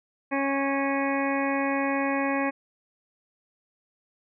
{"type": "harmonic tone", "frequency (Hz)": 275.6, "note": "C#4", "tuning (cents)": -10, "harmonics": [1, 2, 3, 4, 6, 7, 8, 9], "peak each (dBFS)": [-27, -30, -32, -33, -35, -35, -36, -37], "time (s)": [0.31, 2.51], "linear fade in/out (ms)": 20, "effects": []}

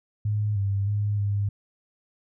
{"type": "tone with pitch steps", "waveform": "sine", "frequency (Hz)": [105.1, 99.2, 103.4, 101.4], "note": ["G#2", "G2", "G#2", "G#2"], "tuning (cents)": [21, 21, -7, -41], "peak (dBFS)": -22, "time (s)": [0.25, 1.49], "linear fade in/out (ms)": 5, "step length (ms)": 310, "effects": []}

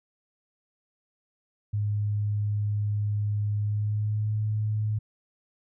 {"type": "tone with pitch glide", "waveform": "sine", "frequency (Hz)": [104, 107.05], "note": ["G#2", "A2"], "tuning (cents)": [3, -47], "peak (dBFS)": -24, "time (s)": [1.73, 4.99], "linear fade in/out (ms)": 10, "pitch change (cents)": 50, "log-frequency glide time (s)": [3.58, 4.35], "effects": []}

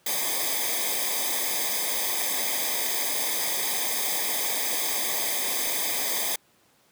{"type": "noise with comb filter", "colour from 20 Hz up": "white", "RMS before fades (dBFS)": -27, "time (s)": [0.06, 6.36], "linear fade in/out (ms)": 5, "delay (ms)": 0.71, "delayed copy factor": -1, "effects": ["pink hiss -62 dBFS RMS until 6.91 s", "high-pass 150 Hz 12 dB/octave"]}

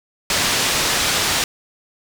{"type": "low-pass noise", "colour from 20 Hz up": "white", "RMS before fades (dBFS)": -19, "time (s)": [0.3, 1.44], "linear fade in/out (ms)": 2, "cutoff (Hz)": 6100, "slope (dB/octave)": 12, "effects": []}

